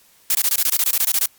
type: noise bursts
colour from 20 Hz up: blue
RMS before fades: -17 dBFS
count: 14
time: 0.3-1.259 s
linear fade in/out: 2 ms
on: 49 ms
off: 21 ms
effects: white hiss -54 dBFS RMS until 1.38 s + Opus 48 kbps